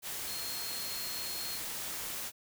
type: tone in noise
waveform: sine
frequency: 4258 Hz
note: C8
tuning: 30 cents sharp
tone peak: -41 dBFS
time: 0.26-1.6 s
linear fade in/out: 50 ms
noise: white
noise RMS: -39 dBFS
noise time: 0.02-2.32 s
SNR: -5 dB
effects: none